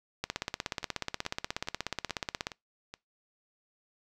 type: two click trains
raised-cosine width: 0.2 ms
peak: -14 / -24 dBFS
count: 38 / 6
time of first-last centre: 0.24-2.469 / 0.83-2.94 s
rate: 16.6 / 2.37 Hz
effects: noise-tail reverb RT60 0.2 s tail -23 dB re dry